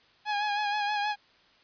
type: tone with vibrato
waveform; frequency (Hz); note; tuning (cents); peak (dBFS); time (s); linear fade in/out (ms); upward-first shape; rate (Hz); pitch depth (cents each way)
sawtooth; 830; G#5; -1; -23; 0.25-1.16; 50; sine; 6.3; 36
effects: white hiss -61 dBFS RMS until 1.63 s + resampled to 11025 Hz